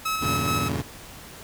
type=tone with tremolo; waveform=sawtooth; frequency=1290 Hz; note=E6; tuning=38 cents flat; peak=-20 dBFS; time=0.05-0.69 s; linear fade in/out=10 ms; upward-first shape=square; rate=4.7 Hz; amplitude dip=30%
type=chord; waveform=20% pulse; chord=E diminished seventh; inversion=none; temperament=just; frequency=82.41 / 98.89 / 118.67 / 142.4 Hz; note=E2 / G2 / Bb2 / Db3; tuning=0 / +16 / +31 / +47 cents; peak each=-26 / -28 / -26 / -25 dBFS; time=0.21-0.82 s; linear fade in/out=10 ms
effects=pink hiss -43 dBFS RMS until 1.43 s